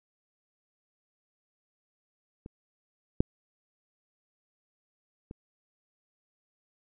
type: clicks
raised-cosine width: 3 ms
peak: -29 / -9 / -28 dBFS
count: 3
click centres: 2.461 / 3.205 / 5.311 s
effects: none